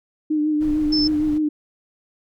sine tone with vibrato, 303.6 Hz, D#4, 42 cents flat, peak -17 dBFS, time 0.3-1.49 s, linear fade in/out 10 ms, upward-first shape triangle, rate 6.6 Hz, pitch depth 38 cents each way
brown noise, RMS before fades -33 dBFS, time 0.6-1.39 s, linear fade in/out 20 ms
sine tone, 5274 Hz, E8, in tune, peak -19 dBFS, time 0.92-1.08 s, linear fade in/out 10 ms
effects none

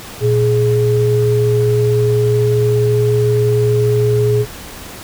sine tone pair together, 117.58 / 419 Hz, A#2 / G#4, +15 / +15 cents, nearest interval octave + minor seventh, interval 2200 cents, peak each -13 dBFS, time 0.2-4.46 s, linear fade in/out 50 ms, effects pink hiss -32 dBFS RMS until 5.03 s

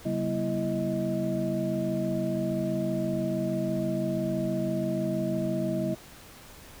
sine tone cluster, 137 / 192.1 / 238.2 / 331.3 / 629 Hz, C#3 / G3 / A#3 / E4 / D#5, -20 / -35 / +38 / +9 / +19 cents, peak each -34 / -31 / -34 / -32 / -32 dBFS, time 0.05-5.95 s, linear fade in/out 10 ms, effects pink hiss -49 dBFS RMS until 6.8 s

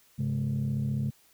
sine tone cluster, 100.9 / 134.9 / 211.1 Hz, G#2 / C#3 / G#3, -49 / -47 / +29 cents, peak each -34 / -27 / -31 dBFS, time 0.18-1.11 s, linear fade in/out 20 ms, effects tanh soft clip ceiling -22 dBFS + white hiss -62 dBFS RMS until 1.33 s

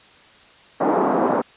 pink band-pass noise, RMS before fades -19 dBFS, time 0.8-1.42 s, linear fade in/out 10 ms, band 240 to 1100 Hz, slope 24 dB/octave, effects white hiss -49 dBFS RMS until 1.56 s + resampled to 8000 Hz

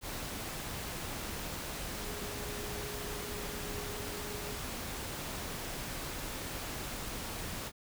sine tone in noise, 414.6 Hz, G#4, 3 cents flat, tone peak -45 dBFS, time 1.99-4.59 s, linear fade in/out 50 ms, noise pink, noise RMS -40 dBFS, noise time 0.01-7.72 s, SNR -8 dB, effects none

